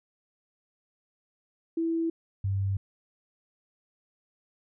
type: tone pair in turn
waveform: sine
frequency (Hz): 329.6 / 97.76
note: E4 / G2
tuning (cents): 0 / -4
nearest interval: octave + major sixth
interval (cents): 2104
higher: first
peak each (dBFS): -25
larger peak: neither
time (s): 1.77-2.1 / 2.44-2.77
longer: neither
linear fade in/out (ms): 5
effects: none